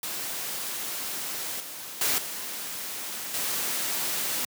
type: noise with level steps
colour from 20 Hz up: white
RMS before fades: -33 / -39 / -25 / -35 / -29 dBFS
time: 0.03-4.45 s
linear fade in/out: 2 ms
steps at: 1.6 / 2.01 / 2.18 / 3.34 s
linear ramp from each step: 2 ms
effects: high-pass 150 Hz 12 dB/octave